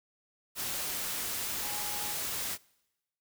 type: tone in noise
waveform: sine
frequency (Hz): 830.6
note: G#5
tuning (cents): 0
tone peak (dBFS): -43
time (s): 1.61-2.16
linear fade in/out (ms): 50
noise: white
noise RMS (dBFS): -35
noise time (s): 0.55-2.58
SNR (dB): -11
effects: noise-tail reverb RT60 1.0 s tail -25 dB re dry